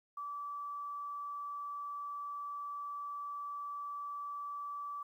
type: tone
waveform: sine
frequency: 1156 Hz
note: D6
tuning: 28 cents flat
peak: -39 dBFS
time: 0.17-5.03 s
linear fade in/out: 5 ms
effects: 12-bit